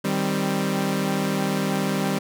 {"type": "chord", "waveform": "sawtooth", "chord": "C minor", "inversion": "first", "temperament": "equal with one note detuned", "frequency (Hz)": [155.56, 196, 262.4], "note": ["Eb3", "G3", "C4"], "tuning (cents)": [0, 0, 5], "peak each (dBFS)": [-24, -20, -24], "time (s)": [0.04, 2.19], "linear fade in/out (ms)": 10, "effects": []}